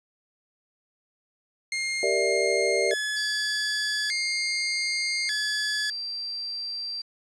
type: tone with vibrato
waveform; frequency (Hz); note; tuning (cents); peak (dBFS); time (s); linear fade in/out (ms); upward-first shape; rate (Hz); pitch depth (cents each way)
sawtooth; 1905; A#6; +37; -23; 1.72-5.9; 2; square; 0.42; 190
type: chord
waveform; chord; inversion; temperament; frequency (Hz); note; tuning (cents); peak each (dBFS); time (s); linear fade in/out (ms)
sine; E half-diminished seventh; first; equal; 392 / 466.2 / 587.3 / 659.3; G4 / Bb4 / D5 / E5; 0 / 0 / 0 / 0; -27 / -27 / -27 / -31; 2.03-2.94; 2
type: tone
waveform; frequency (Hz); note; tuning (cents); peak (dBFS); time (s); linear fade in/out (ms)
sine; 4705; D8; +2; -30; 3.16-7.02; 10
effects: resampled to 22050 Hz + 9-bit